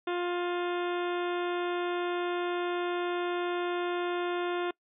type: harmonic tone with a mistuned harmonic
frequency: 352.4 Hz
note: F4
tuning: 16 cents sharp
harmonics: 1 / 2 / 3 / 4 / 5 / 6 / 7 / 8 / 9 / 10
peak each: -30 / -37 / -39 / -40 / -45 / -48 / -47 / -49 / -50 / -47 dBFS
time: 0.07-4.71 s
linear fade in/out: 5 ms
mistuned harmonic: 7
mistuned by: +29 cents
effects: noise-tail reverb RT60 0.1 s tail -24 dB re dry